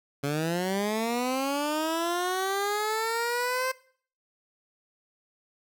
15% pulse linear sweep, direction up, 138.59 to 523 Hz, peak -20 dBFS, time 0.23-3.72 s, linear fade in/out 10 ms, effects noise-tail reverb RT60 0.5 s tail -20 dB re dry

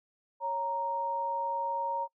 sine tone pair together, 553 / 932.1 Hz, C#5 / A#5, -4 / 0 cents, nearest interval major sixth, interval 904 cents, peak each -37 / -30 dBFS, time 0.4-2.08 s, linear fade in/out 50 ms, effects noise-tail reverb RT60 0.1 s tail -25 dB re dry

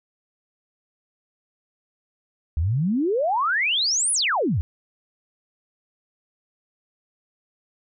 sine exponential two-way sweep, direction up then down, 71.4 to 10460 to 71.4 Hz, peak -19 dBFS, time 2.57-4.61 s, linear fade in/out 0 ms, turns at 4.12 s, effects none

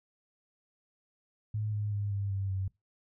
sine tone with pitch steps, 106.8 / 104.42 / 102.09 / 99.82 / 97.6 / 95.42 Hz, G#2 / G#2 / G#2 / G2 / G2 / G2, +49 / +10 / -29 / +32 / -7 / -46 cents, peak -30 dBFS, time 1.54-2.68 s, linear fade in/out 5 ms, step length 190 ms, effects noise-tail reverb RT60 0.2 s tail -22 dB re dry

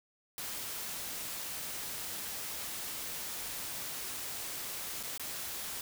white noise with dropouts, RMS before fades -40 dBFS, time 0.38-5.81 s, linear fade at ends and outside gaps 1 ms, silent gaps 5.029-5.034 / 5.177-5.196 s, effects none

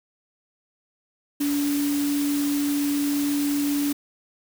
sine tone in noise, 287.5 Hz, D4, 37 cents flat, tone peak -21 dBFS, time 1.4-3.93 s, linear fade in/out 10 ms, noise white, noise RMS -33 dBFS, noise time 1.4-3.93 s, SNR +9 dB, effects none

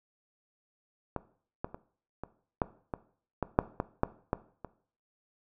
clicks, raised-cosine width 1 ms, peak -18 / -18 / -27 / -23 / -12 / -19 / -15 / -6 / -15 / -10 / -13 / -25 dBFS, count 12, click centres 1.163 / 1.645 / 1.745 / 2.236 / 2.618 / 2.938 / 3.427 / 3.589 / 3.801 / 4.034 / 4.331 / 4.647 s, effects noise-tail reverb RT60 0.5 s tail -17 dB re dry

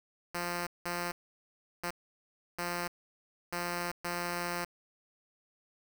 5% pulse tone bursts at uneven times, 174.61 Hz, F3, in tune, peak -22 dBFS, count 6, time 0.34-0.67 / 0.85-1.12 / 1.83-1.91 / 2.58-2.88 / 3.52-3.92 / 4.04-4.65 s, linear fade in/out 10 ms, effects 8-bit

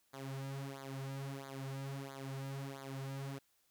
sawtooth tone with flanger, 136.2 Hz, C#3, 30 cents flat, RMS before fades -44 dBFS, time 0.13-3.39 s, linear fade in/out 10 ms, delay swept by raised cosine 0.36 to 4.66 ms, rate 1.5 Hz, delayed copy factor -0.9, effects white hiss -75 dBFS RMS until 3.7 s

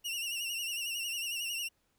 sawtooth tone with vibrato, 2795 Hz, F7, 1 cent sharp, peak -31 dBFS, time 0.04-1.69 s, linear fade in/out 20 ms, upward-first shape sine, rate 11 Hz, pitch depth 72 cents each way, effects pink hiss -75 dBFS RMS until 1.98 s

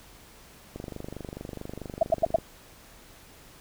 click train, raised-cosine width 2 ms, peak -23 dBFS, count 41, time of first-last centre 0.76-2.386 s, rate 24.6 Hz
sine tone bursts, 658 Hz, E5, 3 cents flat, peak -16 dBFS, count 4, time 2.01-2.361 s, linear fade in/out 5 ms, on 21 ms, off 89 ms
effects pink hiss -52 dBFS RMS until 3.6 s

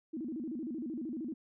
sine tone with vibrato, 277.2 Hz, C#4, in tune, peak -36 dBFS, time 0.13-1.34 s, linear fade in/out 10 ms, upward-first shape square, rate 13 Hz, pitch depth 250 cents each way, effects none

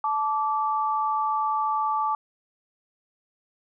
sine tone pair together, 871.4 / 1164 Hz, A5 / D6, -17 / -16 cents, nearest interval perfect fourth, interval 501 cents, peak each -25 dBFS, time 0.04-2.15 s, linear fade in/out 2 ms, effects none

